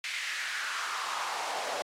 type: noise with high-pass filter sweep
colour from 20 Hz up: pink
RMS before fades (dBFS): -34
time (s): 0.04-1.82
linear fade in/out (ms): 0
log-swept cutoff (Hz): 2300 to 620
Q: 3.3
effects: low-pass 7000 Hz 12 dB/octave + AAC 64 kbps

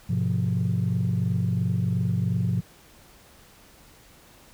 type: chord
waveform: sine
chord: F diminished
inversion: first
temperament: equal with one note detuned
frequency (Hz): 103.83 / 126.72 / 174.61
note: Ab2 / Cb3 / F3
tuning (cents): 0 / +45 / 0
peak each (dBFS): -25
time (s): 0.09-2.61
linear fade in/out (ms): 10
effects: tanh soft clip ceiling -16 dBFS + pink hiss -53 dBFS RMS until 4.53 s

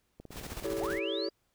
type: click train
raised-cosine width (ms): 2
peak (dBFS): -33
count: 15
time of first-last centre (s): 0.2-0.945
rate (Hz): 18.8
type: noise with tremolo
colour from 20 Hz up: pink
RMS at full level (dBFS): -41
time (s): 0.3-1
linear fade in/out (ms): 50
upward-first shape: square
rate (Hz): 15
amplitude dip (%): 50
type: chord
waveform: triangle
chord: A dominant seventh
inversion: second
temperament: equal with one note detuned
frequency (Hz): 329.6 / 392 / 440 / 563.4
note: E4 / G4 / A4 / C#5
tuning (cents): 0 / 0 / 0 / +28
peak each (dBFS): -35 / -35 / -36 / -35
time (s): 0.64-1.29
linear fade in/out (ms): 5
type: linear sweep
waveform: sine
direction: up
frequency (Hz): 311.8 to 4878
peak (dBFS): -36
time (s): 0.77-1.3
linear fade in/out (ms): 50
effects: pink hiss -75 dBFS RMS until 1.54 s

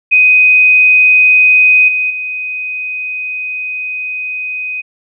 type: tone with level steps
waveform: sine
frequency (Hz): 2504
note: D#7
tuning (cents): +10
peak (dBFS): -4 / -11 / -17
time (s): 0.11-4.82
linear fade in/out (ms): 20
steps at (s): 1.88 / 2.1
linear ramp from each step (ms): 5
effects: none

